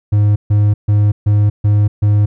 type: tone bursts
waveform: triangle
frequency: 103.83 Hz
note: G#2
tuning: in tune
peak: -6 dBFS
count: 6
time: 0.12-2.26 s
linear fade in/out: 10 ms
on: 240 ms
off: 140 ms
effects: none